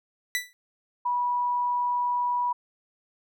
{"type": "tone with exponential decay", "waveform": "sawtooth", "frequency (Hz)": 1975.5, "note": "B6", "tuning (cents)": 0, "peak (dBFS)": -18, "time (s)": [0.35, 0.53], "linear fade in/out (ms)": 0, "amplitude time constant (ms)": 38}
{"type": "tone", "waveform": "sine", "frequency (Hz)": 976, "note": "B5", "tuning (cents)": -21, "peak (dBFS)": -23, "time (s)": [1.05, 2.53], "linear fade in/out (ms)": 10}
{"effects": []}